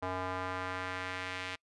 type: tone with band-pass filter sweep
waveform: square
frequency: 92.3 Hz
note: F#2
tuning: 4 cents flat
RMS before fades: -38 dBFS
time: 0.02-1.56 s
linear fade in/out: 10 ms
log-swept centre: 900 to 2500 Hz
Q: 1.3
effects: noise-tail reverb RT60 0.1 s tail -26 dB re dry + resampled to 24000 Hz

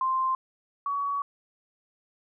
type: tone pair in turn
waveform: sine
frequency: 1046.5 / 1128.2 Hz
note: C6 / C#6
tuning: 0 / +30 cents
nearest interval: minor second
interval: 130 cents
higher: second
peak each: -23 / -26 dBFS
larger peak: first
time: 0.01-0.35 / 0.86-1.22 s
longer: second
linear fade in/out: 2 ms
effects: none

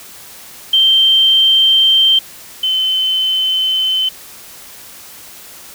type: tone pair in turn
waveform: sine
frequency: 3136 / 3061 Hz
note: G7 / G7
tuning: 0 / -42 cents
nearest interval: unison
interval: 42 cents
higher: first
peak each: -7 / -12 dBFS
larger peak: first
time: 0.73-2.19 / 2.63-4.09 s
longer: neither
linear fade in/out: 5 ms
effects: white hiss -36 dBFS RMS until 5.74 s

